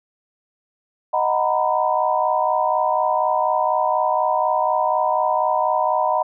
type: chord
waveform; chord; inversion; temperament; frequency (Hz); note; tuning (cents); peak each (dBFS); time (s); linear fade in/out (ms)
sine; B major seventh; first; equal with one note detuned; 622.3 / 740 / 932.3 / 996.4; D#5 / F#5 / A#5 / B5; 0 / 0 / 0 / +15; -22; 1.13-6.23; 10
effects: none

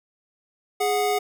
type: tone pair together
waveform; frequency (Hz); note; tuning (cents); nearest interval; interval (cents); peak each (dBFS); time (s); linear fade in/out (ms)
square; 414.3 / 733.1; G#4 / F#5; -4 / -16; minor seventh; 988; -24; 0.8-1.19; 10
effects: none

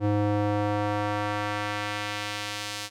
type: tone with band-pass filter sweep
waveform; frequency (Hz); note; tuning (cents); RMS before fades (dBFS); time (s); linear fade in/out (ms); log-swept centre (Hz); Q
square; 103.83; G#2; 0; -28; 0-2.9; 50; 350 to 5200; 0.77
effects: none

